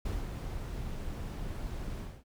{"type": "noise with ADSR envelope", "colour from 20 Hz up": "brown", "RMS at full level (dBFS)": -33, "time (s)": [0.05, 2.24], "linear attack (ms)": 7, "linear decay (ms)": 200, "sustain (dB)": -5, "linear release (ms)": 240, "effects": []}